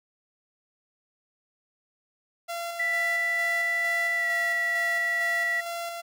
sawtooth tone with tremolo, 683 Hz, F5, 39 cents flat, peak -27 dBFS, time 2.48-6.02 s, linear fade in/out 20 ms, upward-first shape square, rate 2.2 Hz, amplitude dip 30%
sine tone with pitch glide, 1975.5 to 1946.1 Hz, B6 to B6, 0 to -26 cents, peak -24 dBFS, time 2.79-5.61 s, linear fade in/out 10 ms, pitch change -26 cents, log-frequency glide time 4.15-4.28 s
effects none

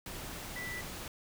sine tone in noise, 1975.5 Hz, B6, in tune, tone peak -39 dBFS, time 0.56-0.81 s, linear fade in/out 2 ms, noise pink, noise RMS -43 dBFS, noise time 0.06-1.08 s, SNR +1 dB, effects none

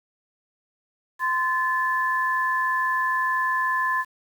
sine tone pair together, 1034 / 1739 Hz, C6 / A6, -21 / -21 cents, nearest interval major sixth, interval 900 cents, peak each -23 / -24 dBFS, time 1.19-4.05 s, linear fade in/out 50 ms, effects 8-bit

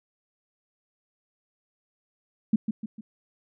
sine tone with echo, 217.8 Hz, A3, 17 cents flat, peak -16 dBFS, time 2.53-2.56 s, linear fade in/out 5 ms, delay 150 ms, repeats 3, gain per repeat -7 dB, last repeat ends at 3.01 s, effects none

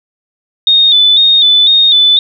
sine tone with vibrato, 3600 Hz, A7, 39 cents sharp, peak -4 dBFS, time 0.67-2.19 s, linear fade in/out 2 ms, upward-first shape square, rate 2 Hz, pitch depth 49 cents each way, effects none

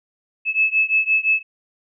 sine beating tone pair, 2600 / 2605.8 Hz, E7 / E7, -24 / -21 cents, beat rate 5.8 Hz, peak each -18 / -19 dBFS, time 0.45-1.43 s, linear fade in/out 50 ms, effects none

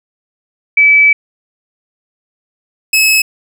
sine / sawtooth tone pair in turn, 2300 / 2582 Hz, D7 / E7, -37 / -37 cents, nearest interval major second, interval 200 cents, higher second, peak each -4 dBFS, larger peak neither, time 0.77-1.13 / 2.93-3.22 s, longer first, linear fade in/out 5 ms, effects none

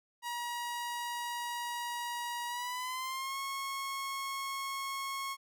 sawtooth tone with pitch glide, 956 to 1091.8 Hz, A#5 to C#6, +43 to -27 cents, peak -32 dBFS, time 0.22-5.37 s, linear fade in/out 50 ms, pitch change +230 cents, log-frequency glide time 2.47-3.38 s, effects none

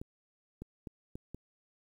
clicks, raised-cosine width 3 ms, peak -29 dBFS, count 5, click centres 0.015 / 0.62 / 0.872 / 1.155 / 1.346 s, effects 10-bit

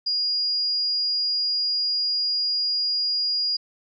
sine tone, 4860 Hz, D#8, 42 cents flat, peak -21 dBFS, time 0.06-3.57 s, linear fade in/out 10 ms, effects none

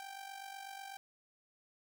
sawtooth tone with amplitude modulation, 784 Hz, G5, in tune, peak -39 dBFS, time 0-0.97 s, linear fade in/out 0 ms, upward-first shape sine, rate 48.1 Hz, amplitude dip 65%, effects none

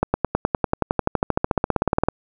accelerating click train, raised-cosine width 1 ms, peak -3 dBFS, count 28, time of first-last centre 0.03-2.086 s, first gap 110 ms, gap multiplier 0.97, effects none

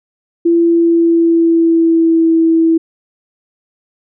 sine tone with pitch glide, 338.1 to 327.1 Hz, E4 to E4, +44 to -13 cents, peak -7 dBFS, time 0.45-2.78 s, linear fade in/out 10 ms, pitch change -57 cents, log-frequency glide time 0.56-2.32 s, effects none

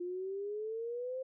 sine exponential sweep, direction up, 349.2 to 527 Hz, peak -36 dBFS, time 0-1.23 s, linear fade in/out 10 ms, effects none

